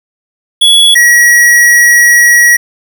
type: tone pair in turn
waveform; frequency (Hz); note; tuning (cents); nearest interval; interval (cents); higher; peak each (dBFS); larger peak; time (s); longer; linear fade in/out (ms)
square; 3379 / 1914.3; G#7 / A#6; +29 / +45; minor seventh; 984; first; -3; neither; 0.61-0.95 / 0.95-2.57; second; 10
effects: 7-bit